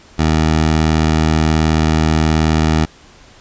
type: tone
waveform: 15% pulse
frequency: 78.7 Hz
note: D#2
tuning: 20 cents sharp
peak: -5 dBFS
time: 0.18-2.86 s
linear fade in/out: 20 ms
effects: pink hiss -44 dBFS RMS until 3.4 s + resampled to 16000 Hz